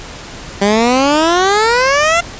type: exponential sweep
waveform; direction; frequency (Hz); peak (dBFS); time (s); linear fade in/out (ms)
15% pulse; up; 196 to 698.5; -3; 0.61-2.21; 10
effects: pink hiss -30 dBFS RMS until 2.39 s + resampled to 16000 Hz